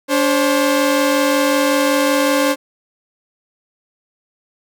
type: tone pair together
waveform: sawtooth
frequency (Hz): 287.7 / 530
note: D4 / C5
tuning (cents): -36 / +22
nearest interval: major seventh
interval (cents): 1058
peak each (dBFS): -12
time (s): 0.08-2.56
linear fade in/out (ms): 50
effects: none